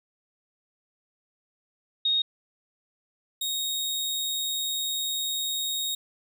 sine / sawtooth tone pair in turn, 3729 / 3750 Hz, A#7 / A#7, 0 / +10 cents, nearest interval unison, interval 10 cents, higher second, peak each -21 / -24 dBFS, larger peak first, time 2.05-2.22 / 3.41-5.95 s, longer second, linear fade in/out 5 ms, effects none

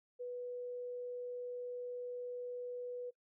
sine tone, 491.7 Hz, B4, 8 cents flat, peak -40 dBFS, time 0.19-3.11 s, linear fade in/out 20 ms, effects noise-tail reverb RT60 0.1 s tail -22 dB re dry

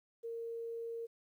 sine tone, 461.5 Hz, A#4, 17 cents flat, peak -39 dBFS, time 0.23-1.07 s, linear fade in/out 20 ms, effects 12-bit

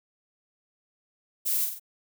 violet noise with echo, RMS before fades -27 dBFS, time 1.45-1.66 s, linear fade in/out 20 ms, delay 46 ms, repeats 3, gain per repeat -5 dB, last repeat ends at 1.798 s, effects none

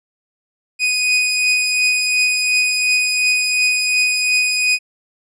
sawtooth beating tone pair, 2489 / 2491.8 Hz, D#7 / D#7, 0 / +2 cents, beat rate 2.8 Hz, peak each -11 / -20 dBFS, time 0.79-4.79 s, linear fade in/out 50 ms, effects resampled to 22050 Hz

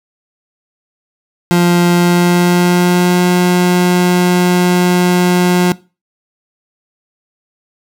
30% pulse tone with pitch glide, 174.61 to 178.9 Hz, F3 to F3, 0 to +42 cents, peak -5 dBFS, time 1.51-5.72 s, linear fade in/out 0 ms, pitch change +42 cents, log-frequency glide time 1.92-3.22 s, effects noise-tail reverb RT60 0.3 s tail -20 dB re dry

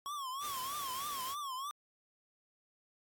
square tone with vibrato, 1099 Hz, C#6, 15 cents flat, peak -39 dBFS, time 0.06-1.71 s, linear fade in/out 0 ms, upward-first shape triangle, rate 3.2 Hz, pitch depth 160 cents each way
white noise, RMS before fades -45 dBFS, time 0.4-1.36 s, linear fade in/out 50 ms
effects AAC 64 kbps

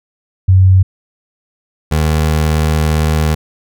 sine / 25% pulse tone pair in turn, 94 / 77.62 Hz, F#2 / D#2, +28 / -4 cents, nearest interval minor third, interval 332 cents, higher first, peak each -4 / -7 dBFS, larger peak first, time 0.48-0.83 / 1.91-3.35 s, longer second, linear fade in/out 10 ms, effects none

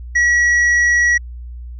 triangle tone with hard clipping, 1924 Hz, B6, 46 cents flat, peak -12 dBFS, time 0.15-1.18 s, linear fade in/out 10 ms, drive 8 dB, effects added 60 Hz sine -28 dBFS peak until 1.79 s + resampled to 22050 Hz

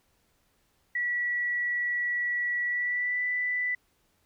sine tone with pitch glide, 1941 to 1984.1 Hz, B6 to B6, -31 to +7 cents, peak -26 dBFS, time 0.95-3.75 s, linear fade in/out 5 ms, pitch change +38 cents, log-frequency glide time 2.65-3.23 s, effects pink hiss -70 dBFS RMS until 4.25 s

